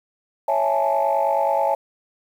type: chord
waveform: sine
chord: A major seventh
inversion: first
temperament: equal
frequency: 554.4 / 659.3 / 830.6 / 880 Hz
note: C#5 / E5 / G#5 / A5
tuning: 0 / 0 / 0 / 0 cents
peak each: -22 dBFS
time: 0.48-1.75 s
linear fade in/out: 5 ms
effects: tanh soft clip ceiling -10 dBFS + 8-bit